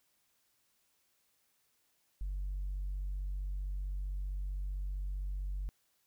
sine tone, 47.73 Hz, G1, 45 cents flat, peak -33 dBFS, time 2.21-5.69 s, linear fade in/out 0 ms, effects tanh soft clip ceiling -32 dBFS + white hiss -75 dBFS RMS until 6.06 s

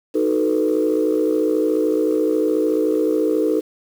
sine chord, B dominant seventh, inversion first, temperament equal, 311.1 / 370 / 440 / 493.9 Hz, D#4 / F#4 / A4 / B4, 0 / 0 / 0 / 0 cents, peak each -19 / -24 / -19 / -22 dBFS, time 0.14-3.61 s, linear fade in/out 20 ms, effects tanh soft clip ceiling -8 dBFS + 7-bit

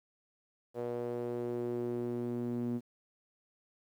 sawtooth tone with band-pass filter sweep, 120.4 Hz, B2, 44 cents flat, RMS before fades -36 dBFS, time 0.74-2.81 s, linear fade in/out 50 ms, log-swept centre 500 to 260 Hz, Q 3.3, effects 11-bit

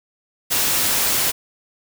white noise, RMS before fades -19 dBFS, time 0.5-1.32 s, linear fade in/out 20 ms, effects none

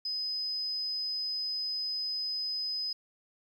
sine tone, 5030 Hz, D#8, 18 cents sharp, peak -31 dBFS, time 0.05-2.93 s, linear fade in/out 5 ms, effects 10-bit

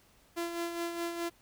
sawtooth tone with tremolo, 340.5 Hz, F4, 44 cents flat, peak -28 dBFS, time 0.36-1.3 s, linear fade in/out 20 ms, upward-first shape sine, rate 4.8 Hz, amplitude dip 50%, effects pink hiss -64 dBFS RMS until 1.41 s

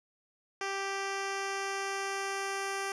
10% pulse tone with low-pass filter sweep, 392 Hz, G4, in tune, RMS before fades -35 dBFS, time 0.61-2.92 s, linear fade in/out 2 ms, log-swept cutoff 5700 to 9200 Hz, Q 1.1, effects none

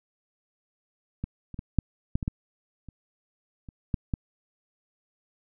clicks, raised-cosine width 5 ms, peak -18 / -27 / -22 / -8 / -12 / -19 / -14 / -30 / -30 / -13 / -14 dBFS, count 11, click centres 1.24 / 1.543 / 1.591 / 1.787 / 2.155 / 2.228 / 2.279 / 2.887 / 3.688 / 3.942 / 4.138 s, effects none

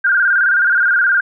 sine tone with vibrato, 1506 Hz, F#6, 30 cents sharp, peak -10 dBFS, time 0.04-1.21 s, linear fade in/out 10 ms, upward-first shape square, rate 19 Hz, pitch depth 79 cents each way, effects none

